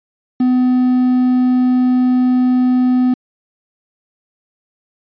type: tone with quantisation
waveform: triangle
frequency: 252 Hz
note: B3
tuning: 35 cents sharp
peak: -8 dBFS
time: 0.4-3.14 s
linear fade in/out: 5 ms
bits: 6
effects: resampled to 11025 Hz